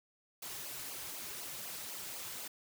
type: noise with flanger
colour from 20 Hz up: white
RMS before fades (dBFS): -44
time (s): 0.42-2.48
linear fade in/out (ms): 5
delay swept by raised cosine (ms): 0.53 to 4.33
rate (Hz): 4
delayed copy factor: -0.8
effects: none